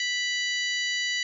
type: harmonic tone with a mistuned harmonic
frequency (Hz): 987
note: B5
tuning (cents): -1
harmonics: 2 / 3 / 4 / 5 / 6 / 7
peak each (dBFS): -28 / -32 / -34 / -36 / -38 / -39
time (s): 0-1.23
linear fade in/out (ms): 2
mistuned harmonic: 5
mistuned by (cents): -96
effects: none